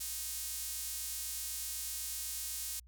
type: tone with high-pass filter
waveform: sawtooth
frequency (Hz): 312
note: D#4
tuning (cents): +5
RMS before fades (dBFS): -40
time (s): 0-2.8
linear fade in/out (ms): 10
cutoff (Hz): 7800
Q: 0.68
effects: added 60 Hz sine -55 dBFS peak until 2.87 s